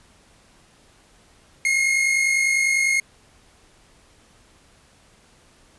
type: tone pair together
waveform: 45% pulse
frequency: 2146 / 2196 Hz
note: C7 / C#7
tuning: +43 / -17 cents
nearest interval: unison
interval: 40 cents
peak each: -18 / -26 dBFS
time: 1.65-3 s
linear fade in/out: 2 ms
effects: pink hiss -55 dBFS RMS until 5.78 s + resampled to 24000 Hz